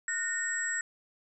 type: tone cluster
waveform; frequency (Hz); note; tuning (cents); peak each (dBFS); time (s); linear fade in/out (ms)
sine; 1453 / 1838 / 7690; F#6 / A#6 / B8; -32 / -25 / -47; -37 / -32 / -34; 0.08-0.81; 2
effects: none